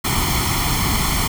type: noise with comb filter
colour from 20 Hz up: pink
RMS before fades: -19 dBFS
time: 0.04-1.28 s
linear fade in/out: 10 ms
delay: 0.93 ms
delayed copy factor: +0.75
effects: none